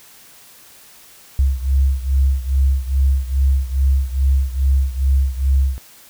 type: beating tone pair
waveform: sine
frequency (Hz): 66.6 / 69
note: C2 / C#2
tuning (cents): +31 / -7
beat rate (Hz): 2.4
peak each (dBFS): -15 / -18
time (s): 1.39-5.78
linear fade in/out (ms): 0
effects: white hiss -45 dBFS RMS until 6.09 s